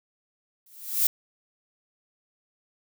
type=noise with exponential growth; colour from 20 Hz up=violet; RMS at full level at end=-18 dBFS; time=0.66-1.07 s; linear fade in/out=2 ms; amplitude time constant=89 ms; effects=none